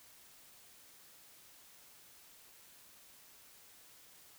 silence, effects white hiss -60 dBFS RMS until 4.38 s

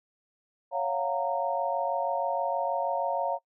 sine chord, Gb major seventh, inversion second, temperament just, 555 / 693.7 / 740 / 925 Hz, Db5 / F5 / Gb5 / Bb5, +2 / -12 / 0 / -14 cents, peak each -31 / -31 / -35 / -31 dBFS, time 0.71-3.39 s, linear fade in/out 50 ms, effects noise-tail reverb RT60 0.1 s tail -22 dB re dry

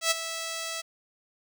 5% pulse tone with ADSR envelope, 656 Hz, E5, 9 cents flat, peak -9 dBFS, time 0.01-0.82 s, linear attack 100 ms, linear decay 19 ms, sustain -12 dB, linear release 18 ms, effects none

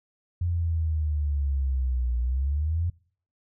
sine exponential two-way sweep, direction down then up, 88.2 to 59.4 to 88.2 Hz, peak -23 dBFS, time 0.41-2.9 s, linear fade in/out 5 ms, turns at 2.19 s, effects noise-tail reverb RT60 0.5 s tail -24 dB re dry

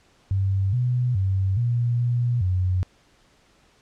sine tone with pitch steps, 96.9 / 124 / 95.9 / 119.6 / 120.9 / 91.8 Hz, G2 / B2 / G2 / A#2 / B2 / F#2, -20 / +7 / -37 / +45 / -36 / -13 cents, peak -19 dBFS, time 0.31-2.83 s, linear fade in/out 0 ms, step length 420 ms, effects pink hiss -59 dBFS RMS until 3.81 s + low-pass 7000 Hz 12 dB/octave

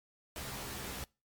pink noise with comb filter, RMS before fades -42 dBFS, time 0.36-1.04 s, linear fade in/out 0 ms, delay 15 ms, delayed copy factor +1, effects noise-tail reverb RT60 0.3 s tail -25 dB re dry + MP3 96 kbps

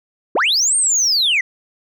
sine linear two-way sweep, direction up then down, 233.1 to 8830 to 1915 Hz, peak -11 dBFS, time 0.35-1.41 s, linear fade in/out 5 ms, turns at 0.76 s, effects tanh soft clip ceiling -11 dBFS

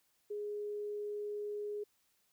sine tone, 415.3 Hz, G#4, in tune, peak -37 dBFS, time 0.3-1.84 s, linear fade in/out 10 ms, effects white hiss -75 dBFS RMS until 2.32 s

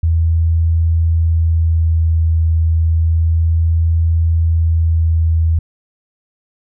sine tone with vibrato, 81.8 Hz, E2, 13 cents flat, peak -10 dBFS, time 0.03-5.59 s, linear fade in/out 5 ms, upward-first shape sine, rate 0.31 Hz, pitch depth 11 cents each way, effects none

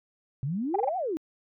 sine exponential two-way sweep, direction up then down, 125.4 to 783 to 294.9 Hz, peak -27 dBFS, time 0.43-1.17 s, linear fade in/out 0 ms, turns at 0.97 s
sine tone bursts, 794 Hz, G5, 22 cents sharp, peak -21 dBFS, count 4, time 0.74-0.892 s, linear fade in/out 5 ms, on 20 ms, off 24 ms
effects tanh soft clip ceiling -14 dBFS

